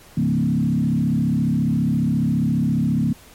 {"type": "tone with frequency modulation", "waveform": "sine", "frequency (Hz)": 193.1, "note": "G3", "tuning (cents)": -26, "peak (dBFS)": -16, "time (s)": [0.17, 3.13], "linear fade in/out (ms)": 5, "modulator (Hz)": 34.6, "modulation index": 1.9, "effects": ["pink hiss -47 dBFS RMS until 3.34 s", "MP3 64 kbps"]}